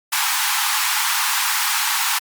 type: high-pass noise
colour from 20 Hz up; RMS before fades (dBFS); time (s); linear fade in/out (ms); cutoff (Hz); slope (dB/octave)
pink; -20; 0.12-2.19; 10; 810; 96
effects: Opus 48 kbps